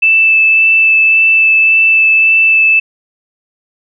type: tone with vibrato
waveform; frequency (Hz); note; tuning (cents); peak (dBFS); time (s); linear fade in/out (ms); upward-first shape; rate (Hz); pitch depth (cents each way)
sine; 2637; E7; 0; -5; 0.02-2.8; 10; sine; 1.8; 8
effects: none